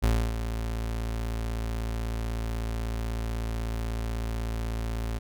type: tone with ADSR envelope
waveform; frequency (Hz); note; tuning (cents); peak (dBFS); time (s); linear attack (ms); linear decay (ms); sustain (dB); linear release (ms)
35% pulse; 56.2; A1; +37; -18; 0.02-5.19; 22; 280; -9; 14
effects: none